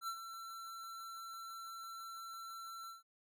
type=tone with ADSR envelope; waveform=square; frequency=1347 Hz; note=E6; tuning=37 cents sharp; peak=-38 dBFS; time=0.01-3.03 s; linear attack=68 ms; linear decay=74 ms; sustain=-9 dB; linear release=150 ms; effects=none